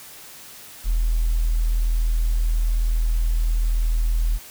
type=tone; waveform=triangle; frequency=40.53 Hz; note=E1; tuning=29 cents flat; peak=-13 dBFS; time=0.84-4.39 s; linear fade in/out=50 ms; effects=tanh soft clip ceiling -15 dBFS + white hiss -42 dBFS RMS until 4.5 s